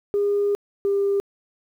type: tone pair in turn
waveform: sine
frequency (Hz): 406.6 / 398.9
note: G#4 / G4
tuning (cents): -37 / +30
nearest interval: unison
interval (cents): 33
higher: first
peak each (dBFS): -17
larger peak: neither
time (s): 0.14-0.55 / 0.85-1.2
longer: first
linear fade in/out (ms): 0
effects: tanh soft clip ceiling -14 dBFS + 9-bit